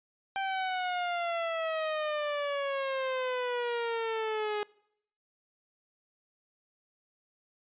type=exponential sweep; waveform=sawtooth; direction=down; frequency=784 to 415.3 Hz; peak=-26 dBFS; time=0.36-4.63 s; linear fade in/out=0 ms; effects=noise-tail reverb RT60 0.7 s tail -24 dB re dry + resampled to 8000 Hz